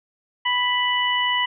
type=harmonic tone; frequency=987.8 Hz; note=B5; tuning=in tune; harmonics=1 / 2 / 3; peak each=-23 / -23 / -23 dBFS; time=0.45-1.46 s; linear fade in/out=10 ms; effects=none